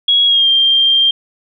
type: tone with pitch glide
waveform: sine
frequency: 3322 to 3183 Hz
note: G#7 to G7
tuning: 0 to +26 cents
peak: -8 dBFS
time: 0.08-1.11 s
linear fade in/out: 5 ms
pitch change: -74 cents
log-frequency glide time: 0.26-0.48 s
effects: none